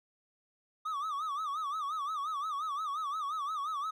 triangle tone with vibrato, 1200 Hz, D6, 37 cents sharp, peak -31 dBFS, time 0.85-3.91 s, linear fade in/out 10 ms, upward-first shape sine, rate 5.7 Hz, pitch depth 140 cents each way, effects none

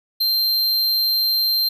square tone, 4154 Hz, C8, 13 cents flat, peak -17 dBFS, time 0.2-1.69 s, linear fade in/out 10 ms, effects none

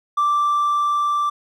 triangle tone with level ramp, 1173 Hz, D6, 2 cents flat, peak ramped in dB -12 to -15 dBFS, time 0.17-1.3 s, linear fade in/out 10 ms, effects tanh soft clip ceiling -11 dBFS

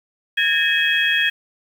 sine tone cluster, 1658 / 1815 / 2546 / 3275 Hz, G#6 / A#6 / D#7 / G#7, -3 / -47 / +39 / -25 cents, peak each -21 dBFS, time 0.37-1.3 s, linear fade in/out 10 ms, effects 7-bit

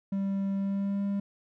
triangle tone with pitch glide, 196 to 199.77 Hz, G3 to G3, 0 to +33 cents, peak -25 dBFS, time 0.12-1.2 s, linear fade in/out 5 ms, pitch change +33 cents, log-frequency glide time 0.56-1.03 s, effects none

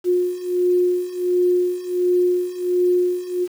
sine beating tone pair, 357.8 / 359.2 Hz, F4 / F4, +42 / +49 cents, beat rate 1.4 Hz, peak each -21 / -18 dBFS, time 0.04-3.48 s, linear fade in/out 50 ms, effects 7-bit

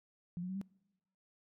sine tone with pitch steps, 174.61 / 181.5 / 188.66 / 196.11 Hz, F3 / F#3 / F#3 / G3, 0 / -33 / +34 / +1 cents, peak -37 dBFS, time 0.37-0.614 s, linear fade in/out 0 ms, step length 61 ms, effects noise-tail reverb RT60 1.0 s tail -24 dB re dry

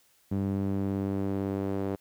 sawtooth tone with band-pass filter sweep, 98 Hz, G2, in tune, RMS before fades -30 dBFS, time 0.31-1.96 s, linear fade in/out 10 ms, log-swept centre 210 to 400 Hz, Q 1.3, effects white hiss -65 dBFS RMS until 2 s

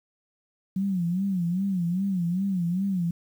sine tone with vibrato, 183.5 Hz, F#3, 14 cents flat, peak -23 dBFS, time 0.76-3.11 s, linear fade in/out 5 ms, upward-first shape sine, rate 2.5 Hz, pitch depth 140 cents each way, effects 9-bit

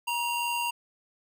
square tone pair together, 952 / 2773 Hz, A#5 / F7, +36 / -13 cents, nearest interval octave + perfect fifth, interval 1851 cents, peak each -30 / -32 dBFS, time 0.07-0.71 s, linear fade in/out 10 ms, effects none

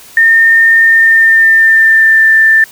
sine tone with pitch glide, 1819 to 1778.5 Hz, A#6 to A6, -43 to +18 cents, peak -3 dBFS, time 0.17-2.64 s, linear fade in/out 2 ms, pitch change -39 cents, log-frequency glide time 0.82-2.28 s, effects white hiss -36 dBFS RMS until 2.71 s

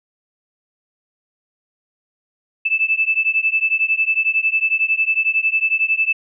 sine beating tone pair, 2626 / 2637 Hz, E7 / E7, -7 / 0 cents, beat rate 11 Hz, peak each -18 dBFS, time 2.65-6.13 s, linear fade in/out 10 ms, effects none

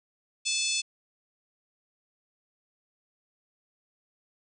harmonic tone, 870 Hz, A5, 20 cents flat, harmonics 3 / 4 / 5 / 6 / 7 / 8 / 9 / 10, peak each -32 / -33 / -34 / -35 / -35 / -36 / -37 / -37 dBFS, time 0.45-0.82 s, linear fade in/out 20 ms, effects none

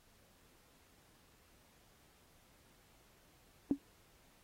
sine tone with exponential decay, 280 Hz, C#4, 18 cents sharp, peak -23 dBFS, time 3.71-3.79 s, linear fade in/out 1 ms, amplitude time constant 16 ms, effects pink hiss -68 dBFS RMS until 4.43 s + AAC 48 kbps

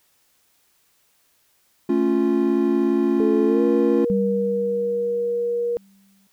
triangle chord, A augmented, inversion none, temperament equal, 220 / 277.2 / 349.2 Hz, A3 / C#4 / E#4, 0 / 0 / 0 cents, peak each -21 / -19 / -18 dBFS, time 1.89-4.05 s, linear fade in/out 5 ms
sine tone with pitch glide, 433.6 to 475.6 Hz, A4 to A#4, -25 to +35 cents, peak -20 dBFS, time 3.2-5.77 s, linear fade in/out 0 ms, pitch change +160 cents, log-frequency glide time 3.46-3.62 s
sine tone with exponential decay, 196 Hz, G3, in tune, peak -18 dBFS, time 4.1-6.27 s, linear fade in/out 0 ms, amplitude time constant 470 ms
effects white hiss -63 dBFS RMS until 6.32 s

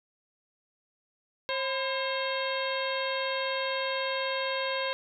harmonic tone with a mistuned harmonic, 536 Hz, C5, 42 cents sharp, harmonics 1 / 2 / 3 / 4 / 5 / 6 / 7 / 8, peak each -32 / -35 / -37 / -38 / -39 / -40 / -40 / -41 dBFS, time 1.49-4.93 s, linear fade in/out 0 ms, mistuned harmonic 2, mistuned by -91 cents, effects none

